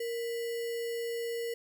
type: tone with sample-and-hold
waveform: sine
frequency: 466.2 Hz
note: A#4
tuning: in tune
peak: -32 dBFS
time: 0-1.54 s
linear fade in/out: 5 ms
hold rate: 2450 Hz
effects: none